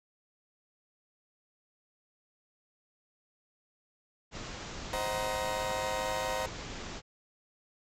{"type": "low-pass noise", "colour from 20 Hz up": "pink", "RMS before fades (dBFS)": -42, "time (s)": [4.31, 7.02], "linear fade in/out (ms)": 50, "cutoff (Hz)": 7400, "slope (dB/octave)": 96}
{"type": "chord", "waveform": "35% pulse", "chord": "C half-diminished seventh", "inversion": "none", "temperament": "just", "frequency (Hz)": [523.3, 627.9, 753.5, 941.9], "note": ["C5", "Eb5", "Gb5", "Bb5"], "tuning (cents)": [0, 16, 31, 18], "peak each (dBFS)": [-34, -37, -38, -35], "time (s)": [4.93, 6.46], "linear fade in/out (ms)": 2}
{"effects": ["low-pass 12000 Hz 12 dB/octave"]}